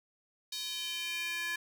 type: tone with high-pass filter sweep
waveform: square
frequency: 341.7 Hz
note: F4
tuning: 38 cents flat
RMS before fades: -37 dBFS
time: 0.52-1.56 s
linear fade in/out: 5 ms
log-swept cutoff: 4000 to 1800 Hz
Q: 3.2
effects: none